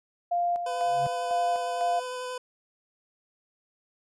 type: tone with tremolo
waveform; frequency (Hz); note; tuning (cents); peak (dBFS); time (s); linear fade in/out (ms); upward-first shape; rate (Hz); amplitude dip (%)
sine; 698.5; F5; 0; -23; 0.31-2; 10; square; 2; 50
type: tone with vibrato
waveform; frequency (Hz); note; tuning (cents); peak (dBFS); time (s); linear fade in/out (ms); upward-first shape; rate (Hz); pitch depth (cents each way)
25% pulse; 503; B4; +32; -29; 0.66-2.38; 5; sine; 11; 11
type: tone with exponential growth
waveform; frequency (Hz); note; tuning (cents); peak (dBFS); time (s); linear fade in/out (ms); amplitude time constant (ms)
triangle; 140; C#3; +18; -29; 0.79-1.07; 2; 60
effects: resampled to 24000 Hz

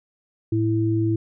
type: tone pair together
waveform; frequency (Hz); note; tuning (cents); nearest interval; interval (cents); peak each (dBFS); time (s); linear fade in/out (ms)
sine; 109.99 / 329.6; A2 / E4; 0 / 0; octave + perfect fifth; 1900; -21; 0.52-1.16; 5
effects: none

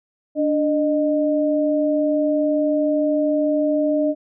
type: tone pair together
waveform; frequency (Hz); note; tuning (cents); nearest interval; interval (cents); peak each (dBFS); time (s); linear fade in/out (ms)
sine; 293.7 / 613.1; D4 / D#5; 0 / -26; octave + minor second; 1274; -19; 0.35-4.15; 50
effects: none

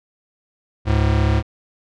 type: tone pair together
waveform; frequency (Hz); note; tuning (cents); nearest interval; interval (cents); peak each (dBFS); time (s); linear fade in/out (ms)
square; 71.28 / 106.8; C#2 / G#2; +49 / +49; perfect fifth; 700; -18; 0.85-1.43; 50
effects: low-pass 4000 Hz 12 dB/octave

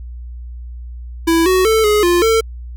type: tone with pitch steps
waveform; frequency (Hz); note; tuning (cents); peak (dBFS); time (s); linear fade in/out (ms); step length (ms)
square; 330.9 / 372.1 / 442.3 / 420.1 / 349.8 / 448.9; E4 / F#4 / A4 / G#4 / F4 / A4; +7 / +10 / +9 / +20 / +3 / +35; -11; 1.27-2.41; 10; 190
effects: added 60 Hz sine -27 dBFS peak until 2.76 s

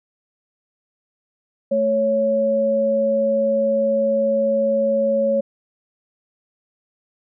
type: tone pair together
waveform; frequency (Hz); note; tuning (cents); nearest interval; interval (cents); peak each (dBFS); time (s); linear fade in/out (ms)
sine; 220 / 554.4; A3 / C#5; 0 / 0; octave + major third; 1600; -24 / -16; 1.71-5.41; 10
effects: none

